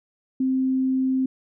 sine tone, 261.6 Hz, C4, in tune, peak -19 dBFS, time 0.4-1.26 s, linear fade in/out 5 ms, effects none

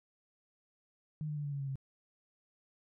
sine tone with pitch steps, 153.2 / 149.96 / 146.79 / 143.69 / 140.65 / 137.67 / 134.76 Hz, D#3 / D3 / D3 / D3 / C#3 / C#3 / C#3, -27 / +36 / 0 / -37 / +26 / -12 / -49 cents, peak -35 dBFS, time 1.21-1.756 s, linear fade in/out 0 ms, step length 78 ms, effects none

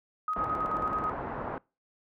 sine tone with tremolo, 1256 Hz, D#6, 16 cents sharp, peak -27 dBFS, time 0.28-1.1 s, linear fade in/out 2 ms, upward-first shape square, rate 9.2 Hz, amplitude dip 50%
white low-pass noise, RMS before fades -36 dBFS, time 0.36-1.58 s, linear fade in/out 2 ms, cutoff 1200 Hz, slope 24 dB/octave
effects noise-tail reverb RT60 0.3 s tail -25 dB re dry

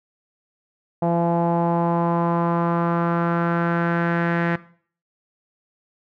sawtooth tone with low-pass filter sweep, 170 Hz, F3, 46 cents flat, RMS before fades -21 dBFS, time 1.02-4.56 s, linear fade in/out 5 ms, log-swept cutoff 760 to 1800 Hz, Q 3.5, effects noise-tail reverb RT60 0.5 s tail -18 dB re dry

